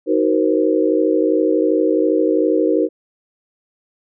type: chord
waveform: sine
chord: C half-diminished seventh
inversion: first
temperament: just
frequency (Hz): 314 / 376.7 / 470.9 / 523.3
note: Eb4 / Gb4 / Bb4 / C5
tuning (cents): +16 / +31 / +18 / 0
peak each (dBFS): -17 / -19 / -18 / -21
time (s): 0.06-2.89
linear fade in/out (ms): 50
effects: none